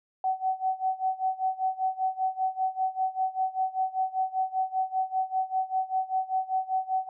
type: tone with tremolo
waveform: sine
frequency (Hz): 755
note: F#5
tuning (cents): +35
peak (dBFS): -22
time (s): 0.24-7.09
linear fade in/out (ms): 2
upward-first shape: sine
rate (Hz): 5.1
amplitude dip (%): 90
effects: none